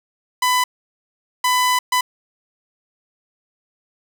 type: tone bursts at uneven times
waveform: sawtooth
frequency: 1000 Hz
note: B5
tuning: 21 cents sharp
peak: -11 dBFS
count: 3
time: 0.42-0.64 / 1.44-1.79 / 1.92-2.01 s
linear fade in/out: 5 ms
effects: none